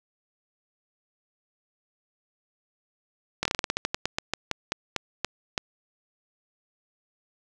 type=slowing click train; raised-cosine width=0.2 ms; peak=-8 dBFS; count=19; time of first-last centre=3.43-5.578 s; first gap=23 ms; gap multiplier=1.17; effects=none